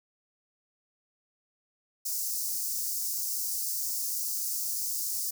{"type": "high-pass noise", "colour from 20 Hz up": "white", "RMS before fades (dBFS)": -32, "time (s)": [2.05, 5.31], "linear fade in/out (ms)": 10, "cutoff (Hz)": 4900, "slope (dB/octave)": 48, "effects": []}